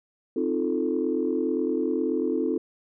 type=chord; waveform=sine; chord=F dominant seventh; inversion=second; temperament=equal; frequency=261.6 / 311.1 / 349.2 / 440 Hz; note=C4 / Eb4 / F4 / A4; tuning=0 / 0 / 0 / 0 cents; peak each=-28 dBFS; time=0.36-2.58 s; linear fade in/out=5 ms; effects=tanh soft clip ceiling -13 dBFS